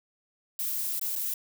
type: noise with dropouts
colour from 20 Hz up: violet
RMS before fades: -31 dBFS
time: 0.59-1.34 s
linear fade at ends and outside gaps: 2 ms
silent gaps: 0.995-1.013 / 1.154-1.16 s
effects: none